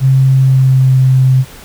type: tone with pitch glide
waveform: sine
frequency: 133.1 to 130.59 Hz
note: C3 to C3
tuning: +30 to -3 cents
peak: -5 dBFS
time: 0-1.45 s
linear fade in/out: 50 ms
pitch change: -33 cents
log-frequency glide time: 0.26-1 s
effects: pink hiss -35 dBFS RMS until 1.64 s